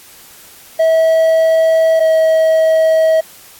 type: tone pair in turn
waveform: triangle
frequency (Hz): 647 / 640.7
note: E5 / E5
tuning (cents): -32 / -49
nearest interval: unison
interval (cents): 17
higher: first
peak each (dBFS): -6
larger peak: neither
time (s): 0.79-2 / 2-3.21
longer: neither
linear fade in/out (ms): 10
effects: white hiss -40 dBFS RMS until 3.59 s + AAC 64 kbps